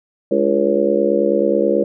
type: harmonic tone with a mistuned harmonic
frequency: 69.3 Hz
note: C#2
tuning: in tune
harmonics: 3 / 4 / 5 / 6 / 7 / 8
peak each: -22 / -24 / -19 / -22 / -18 / -19 dBFS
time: 0.31-1.84 s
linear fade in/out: 5 ms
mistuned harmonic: 4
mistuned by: +84 cents
effects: none